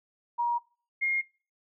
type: tone pair in turn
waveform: sine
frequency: 951 / 2135 Hz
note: A#5 / C7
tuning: +34 / +34 cents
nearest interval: octave + major second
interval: 1400 cents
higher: second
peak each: -24 dBFS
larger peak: neither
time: 0.38-0.59 / 1.01-1.22 s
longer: neither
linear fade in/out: 20 ms
effects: noise-tail reverb RT60 0.4 s tail -22 dB re dry